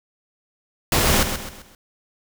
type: noise with echo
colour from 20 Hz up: pink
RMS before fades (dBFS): -18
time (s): 0.92-1.23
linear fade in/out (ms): 2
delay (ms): 130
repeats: 4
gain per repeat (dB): -8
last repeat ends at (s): 1.75
effects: none